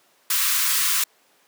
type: high-pass noise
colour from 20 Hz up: white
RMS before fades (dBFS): -21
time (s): 0.3-1.04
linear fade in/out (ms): 5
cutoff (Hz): 1000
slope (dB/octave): 96
effects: pink hiss -59 dBFS RMS until 1.47 s + high-pass 400 Hz 12 dB/octave